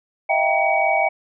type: tone cluster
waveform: sine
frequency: 634 / 679 / 780 / 940 / 2263 Hz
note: D#5 / F5 / G5 / A#5 / C#7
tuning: +32 / -49 / -9 / +14 / +35 cents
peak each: -22 / -23 / -20 / -29 / -21 dBFS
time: 0.29-1.09 s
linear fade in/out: 10 ms
effects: none